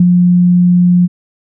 sine tone with ADSR envelope, 177.6 Hz, F3, 29 cents sharp, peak -3 dBFS, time 0-1.08 s, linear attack 4 ms, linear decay 46 ms, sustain -2 dB, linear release 34 ms, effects none

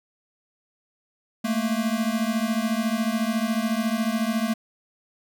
square beating tone pair, 216.9 / 230.9 Hz, A3 / A#3, -25 / -16 cents, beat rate 14 Hz, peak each -26 dBFS, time 1.44-4.54 s, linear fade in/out 10 ms, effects none

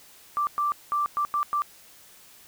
sine tone bursts at uneven times, 1174.7 Hz, D6, in tune, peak -22 dBFS, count 6, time 0.37-0.47 / 0.58-0.72 / 0.92-1.06 / 1.17-1.25 / 1.34-1.43 / 1.53-1.62 s, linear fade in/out 0 ms, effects white hiss -52 dBFS RMS until 2.47 s

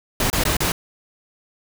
pink noise with dropouts, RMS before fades -20 dBFS, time 0.2-0.72 s, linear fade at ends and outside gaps 2 ms, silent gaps 0.301-0.329 / 0.437-0.452 / 0.568-0.604 s, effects none

